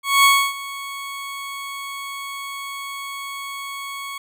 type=tone with ADSR envelope; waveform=20% pulse; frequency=1108.7 Hz; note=C#6; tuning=in tune; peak=-5 dBFS; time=0.03-4.18 s; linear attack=210 ms; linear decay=290 ms; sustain=-19 dB; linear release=4 ms; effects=none